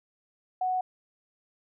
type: tone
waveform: sine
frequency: 740 Hz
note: F#5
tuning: in tune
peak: -25 dBFS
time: 0.61-0.81 s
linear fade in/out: 5 ms
effects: none